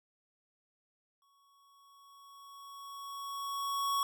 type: tone with exponential growth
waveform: square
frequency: 1114 Hz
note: C#6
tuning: 8 cents sharp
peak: -29 dBFS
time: 1.22-4.03 s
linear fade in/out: 1 ms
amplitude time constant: 610 ms
effects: none